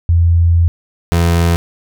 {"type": "tone pair in turn", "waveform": ["sine", "30% pulse"], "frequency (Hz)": [84.8, 84.8], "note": ["E2", "E2"], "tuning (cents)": [50, 50], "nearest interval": "unison", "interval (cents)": 0, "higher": "neither", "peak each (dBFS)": -7, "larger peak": "neither", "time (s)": [[0.09, 0.68], [1.12, 1.56]], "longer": "first", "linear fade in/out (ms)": 0, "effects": []}